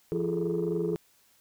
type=tone cluster; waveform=sine; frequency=170.4 / 340.8 / 412.2 / 435.5 Hz; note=F3 / F4 / G#4 / A4; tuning=-42 / -42 / -13 / -18 cents; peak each=-31 dBFS; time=0.12-0.96 s; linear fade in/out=0 ms; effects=tanh soft clip ceiling -20 dBFS + white hiss -64 dBFS RMS until 1.4 s

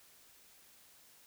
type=silence; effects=white hiss -62 dBFS RMS until 1.26 s

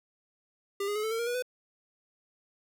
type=tone with pitch steps; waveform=square; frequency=399.1 / 412.2 / 425.8 / 439.8 / 454.2 / 469.2 / 484.6 / 500.5 Hz; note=G4 / G#4 / G#4 / A4 / A#4 / A#4 / B4 / B4; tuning=+31 / -13 / +43 / -1 / -45 / +11 / -33 / +23 cents; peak=-30 dBFS; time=0.8-1.424 s; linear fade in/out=5 ms; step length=78 ms; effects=none

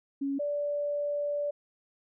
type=tone pair in turn; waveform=sine; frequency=277.2 / 581.6 Hz; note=C#4 / D5; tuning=0 / -17 cents; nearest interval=octave + minor second; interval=1283 cents; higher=second; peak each=-28 dBFS; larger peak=neither; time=0.21-0.39 / 0.39-1.51 s; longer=second; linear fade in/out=10 ms; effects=none

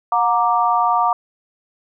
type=chord; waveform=sine; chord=Gb augmented; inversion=none; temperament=equal with one note detuned; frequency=722.3 / 932.3 / 1174.7 Hz; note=Gb5 / Bb5 / D6; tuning=-42 / 0 / 0 cents; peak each=-18 dBFS; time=0.12-1.13 s; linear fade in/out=2 ms; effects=none

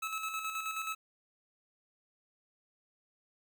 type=tone with tremolo; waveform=25% pulse; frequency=1298 Hz; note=E6; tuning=27 cents flat; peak=-30 dBFS; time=0.02-0.95 s; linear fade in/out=10 ms; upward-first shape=square; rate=9.4 Hz; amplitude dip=45%; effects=11-bit

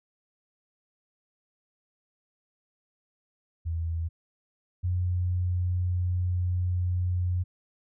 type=tone pair in turn; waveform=sine; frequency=82.7 / 89.76 Hz; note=E2 / F2; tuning=+6 / +48 cents; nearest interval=minor second; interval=142 cents; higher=second; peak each=-27 / -24 dBFS; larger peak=second; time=3.65-4.09 / 4.83-7.44 s; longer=second; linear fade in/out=20 ms; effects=none

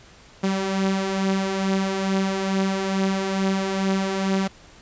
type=beating tone pair; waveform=sawtooth; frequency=190.9 / 193.2 Hz; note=G3 / G3; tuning=-46 / -25 cents; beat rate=2.3 Hz; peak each=-24 / -18 dBFS; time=0.43-4.48 s; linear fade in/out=10 ms; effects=pink hiss -49 dBFS RMS until 4.81 s + resampled to 16000 Hz

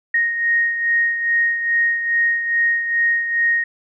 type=beating tone pair; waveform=sine; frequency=1864.7 / 1867.1 Hz; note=A#6 / A#6; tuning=0 / +2 cents; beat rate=2.4 Hz; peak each=-16 / -24 dBFS; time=0.14-3.64 s; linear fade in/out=5 ms; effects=none

